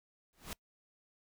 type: noise with exponential growth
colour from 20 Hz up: pink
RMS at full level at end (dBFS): -38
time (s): 0.33-0.53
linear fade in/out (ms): 0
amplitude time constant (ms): 43
effects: noise-tail reverb RT60 0.1 s tail -24 dB re dry